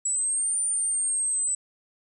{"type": "linear two-way sweep", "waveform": "sine", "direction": "up then down", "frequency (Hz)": [7790, 9150, 7980], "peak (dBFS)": -23, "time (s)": [0.05, 1.55], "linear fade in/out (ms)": 5, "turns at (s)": 0.6, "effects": []}